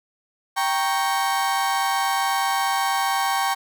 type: chord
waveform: 35% pulse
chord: G diminished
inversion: none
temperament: equal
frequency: 784 / 932.3 / 1108.7 Hz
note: G5 / Bb5 / Db6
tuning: 0 / 0 / 0 cents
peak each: -21 / -25 / -24 dBFS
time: 0.56-3.55 s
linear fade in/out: 20 ms
effects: none